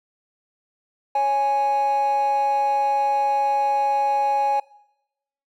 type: tone pair together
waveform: triangle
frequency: 554.4 / 830 Hz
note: C#5 / G#5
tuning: 0 / -1 cents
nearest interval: perfect fifth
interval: 699 cents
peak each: -24 / -15 dBFS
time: 1.15-4.6 s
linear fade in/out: 5 ms
effects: noise-tail reverb RT60 0.9 s tail -24 dB re dry + tanh soft clip ceiling -13 dBFS